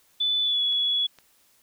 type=tone with pitch glide; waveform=sine; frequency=3489 to 3384 Hz; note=A7 to G#7; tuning=-15 to +32 cents; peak=-21 dBFS; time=0.2-1.07 s; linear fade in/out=10 ms; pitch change=-53 cents; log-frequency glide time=0.42-0.62 s
type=clicks; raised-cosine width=0.2 ms; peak=-31 dBFS; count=2; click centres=0.725 / 1.187 s
effects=white hiss -62 dBFS RMS until 1.62 s